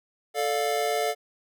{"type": "chord", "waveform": "square", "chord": "D minor", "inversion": "second", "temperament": "just", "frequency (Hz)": [440.5, 587.3, 704.8], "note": ["A4", "D5", "F5"], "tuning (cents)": [2, 0, 16], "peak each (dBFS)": [-29, -31, -28], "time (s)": [0.34, 1.15], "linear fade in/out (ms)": 50, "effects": []}